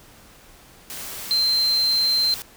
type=tone in noise; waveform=sine; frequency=4125 Hz; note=C8; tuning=25 cents flat; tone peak=-17 dBFS; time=1.31-2.34 s; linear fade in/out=0 ms; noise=white; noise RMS=-34 dBFS; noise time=0.9-2.42 s; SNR=+14 dB; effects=pink hiss -49 dBFS RMS until 2.56 s